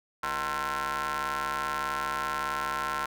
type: ring-modulated tone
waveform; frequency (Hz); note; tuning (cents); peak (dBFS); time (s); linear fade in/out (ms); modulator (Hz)
sawtooth; 144.9; D3; -23; -22; 0.23-3.06; 5; 1200
effects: none